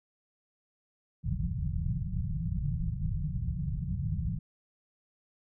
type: low-pass noise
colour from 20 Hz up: white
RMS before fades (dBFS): -32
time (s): 1.23-4.39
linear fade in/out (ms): 10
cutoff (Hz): 180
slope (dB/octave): 96
effects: none